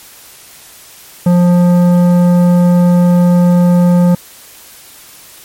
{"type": "tone with tanh clipping", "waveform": "triangle", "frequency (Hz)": 176.4, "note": "F3", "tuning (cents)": 18, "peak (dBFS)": -7, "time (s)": [1.26, 4.15], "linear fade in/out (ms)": 5, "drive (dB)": 16, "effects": ["white hiss -37 dBFS RMS until 5.44 s", "MP3 64 kbps"]}